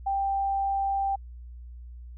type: tone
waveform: sine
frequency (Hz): 787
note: G5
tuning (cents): +7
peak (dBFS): -24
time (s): 0.06-1.16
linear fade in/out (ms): 10
effects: added 60 Hz sine -40 dBFS peak until 2.17 s